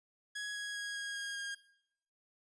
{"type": "tone with pitch steps", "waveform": "sawtooth", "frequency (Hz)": [1669, 1659.4, 1649.8, 1640.3, 1630.9, 1621.5], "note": ["G#6", "G#6", "G#6", "G#6", "G#6", "G#6"], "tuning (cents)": [8, -2, -12, -22, -32, -42], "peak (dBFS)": -35, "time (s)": [0.35, 1.55], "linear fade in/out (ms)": 10, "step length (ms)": 200, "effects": ["noise-tail reverb RT60 0.8 s tail -20 dB re dry", "resampled to 22050 Hz"]}